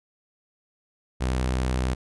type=tone; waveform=sawtooth; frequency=63.5 Hz; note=B1; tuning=49 cents sharp; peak=-19 dBFS; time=1.2-1.95 s; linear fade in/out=20 ms; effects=resampled to 24000 Hz